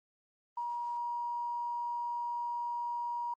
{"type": "tone with tanh clipping", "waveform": "triangle", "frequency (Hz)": 954, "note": "A#5", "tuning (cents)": 40, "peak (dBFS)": -33, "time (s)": [0.57, 3.34], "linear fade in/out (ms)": 5, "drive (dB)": 3, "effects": ["Opus 24 kbps"]}